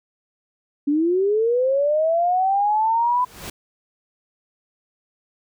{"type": "linear sweep", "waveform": "sine", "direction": "up", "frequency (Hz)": [280, 1005], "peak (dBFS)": -16, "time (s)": [0.87, 3.25], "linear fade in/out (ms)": 10}
{"type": "noise with exponential growth", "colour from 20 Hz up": "pink", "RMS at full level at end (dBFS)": -30, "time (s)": [3.04, 3.5], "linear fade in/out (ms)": 5, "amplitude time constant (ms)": 100}
{"effects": []}